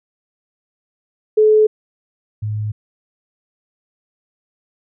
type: tone pair in turn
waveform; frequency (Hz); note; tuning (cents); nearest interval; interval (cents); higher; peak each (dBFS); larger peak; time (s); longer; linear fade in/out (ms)
sine; 430 / 106.45; A4 / G#2; -40 / +43; 2 octaves; 2417; first; -8 / -19; first; 1.37-1.67 / 2.42-2.72; neither; 10
effects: none